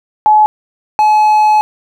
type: tone pair in turn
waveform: sine / triangle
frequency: 853 / 853 Hz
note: G#5 / G#5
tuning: +46 / +46 cents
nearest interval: unison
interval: 0 cents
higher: neither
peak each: -4 / -4 dBFS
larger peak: neither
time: 0.26-0.46 / 0.99-1.61 s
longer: second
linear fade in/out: 0 ms
effects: none